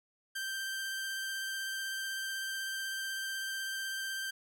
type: tone with vibrato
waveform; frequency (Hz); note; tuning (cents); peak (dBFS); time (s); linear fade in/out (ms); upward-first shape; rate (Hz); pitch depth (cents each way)
sawtooth; 1568; G6; 0; -32; 0.35-4.31; 10; square; 16; 10
effects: none